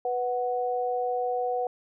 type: tone pair together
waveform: sine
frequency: 493.9 / 740 Hz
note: B4 / F#5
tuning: 0 / 0 cents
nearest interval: perfect fifth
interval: 700 cents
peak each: -28 dBFS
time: 0.05-1.67 s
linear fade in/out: 2 ms
effects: none